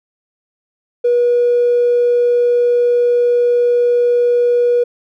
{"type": "tone with tanh clipping", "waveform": "triangle", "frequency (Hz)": 483.2, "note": "B4", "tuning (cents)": -38, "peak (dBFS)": -9, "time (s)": [1.04, 4.84], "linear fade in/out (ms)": 10, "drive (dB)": 1, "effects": []}